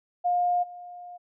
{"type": "tone with level steps", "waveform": "sine", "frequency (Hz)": 710, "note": "F5", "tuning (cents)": 28, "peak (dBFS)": [-21, -39], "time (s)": [0.24, 1.18], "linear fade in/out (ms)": 20, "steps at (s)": 0.62, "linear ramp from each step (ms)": 20, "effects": []}